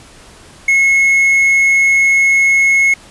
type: tone with quantisation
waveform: triangle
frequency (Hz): 2177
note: C#7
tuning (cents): -32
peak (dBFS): -6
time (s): 0.68-2.94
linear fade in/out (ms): 5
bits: 6
effects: pink hiss -40 dBFS RMS until 3.1 s + resampled to 24000 Hz